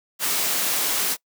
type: noise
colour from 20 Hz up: white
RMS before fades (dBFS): -23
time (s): 0.19-1.17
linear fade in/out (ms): 50
effects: noise-tail reverb RT60 0.1 s tail -23 dB re dry + high-pass 200 Hz 12 dB/octave